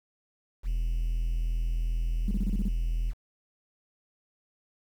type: tone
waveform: triangle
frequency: 41.32 Hz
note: E1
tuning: 5 cents sharp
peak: -23 dBFS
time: 0.63-3.14 s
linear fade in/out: 50 ms
type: tone bursts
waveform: sine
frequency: 196 Hz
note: G3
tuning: in tune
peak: -27 dBFS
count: 7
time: 2.28-2.683 s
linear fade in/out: 2 ms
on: 31 ms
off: 31 ms
effects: tanh soft clip ceiling -18 dBFS + 9-bit